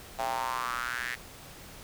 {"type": "tone with high-pass filter sweep", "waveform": "square", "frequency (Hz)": 60.8, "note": "B1", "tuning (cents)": -26, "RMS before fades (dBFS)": -33, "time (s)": [0.18, 1.16], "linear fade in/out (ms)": 20, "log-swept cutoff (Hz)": [720, 1900], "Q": 5.2, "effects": ["pink hiss -48 dBFS RMS until 1.83 s"]}